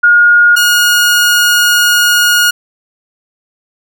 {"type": "tone pair in turn", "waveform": ["sine", "sawtooth"], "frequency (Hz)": [1430, 1437], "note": ["F6", "F6"], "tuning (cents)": [41, 49], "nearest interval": "unison", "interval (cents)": 8, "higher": "second", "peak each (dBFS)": -3, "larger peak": "neither", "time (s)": [[0.03, 0.56], [0.56, 2.51]], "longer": "second", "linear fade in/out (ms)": 10, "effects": []}